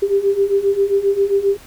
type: beating tone pair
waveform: sine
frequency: 392 / 399.5 Hz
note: G4 / G4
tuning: 0 / +33 cents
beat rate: 7.5 Hz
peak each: -18 / -15 dBFS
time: 0.02-1.57 s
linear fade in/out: 10 ms
effects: pink hiss -43 dBFS RMS until 1.66 s